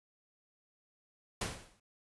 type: noise with exponential decay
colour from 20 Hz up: pink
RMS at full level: -33 dBFS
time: 1.41-1.8 s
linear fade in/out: 5 ms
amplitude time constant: 84 ms
effects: resampled to 24000 Hz